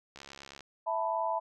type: click train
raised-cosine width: 0.2 ms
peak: -29 dBFS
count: 32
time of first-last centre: 0.16-0.607 s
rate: 69.4 Hz
type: chord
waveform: sine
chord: E suspended fourth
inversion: none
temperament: equal with one note detuned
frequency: 659.3 / 884.1 / 987.8 Hz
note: E5 / A5 / B5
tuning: 0 / +8 / 0 cents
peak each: -33 dBFS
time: 0.86-1.4 s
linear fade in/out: 20 ms
effects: none